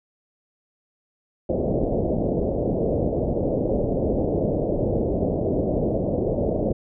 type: low-pass noise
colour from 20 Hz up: white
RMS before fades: -23 dBFS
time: 1.49-6.73 s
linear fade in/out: 10 ms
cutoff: 620 Hz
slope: 48 dB/octave
effects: none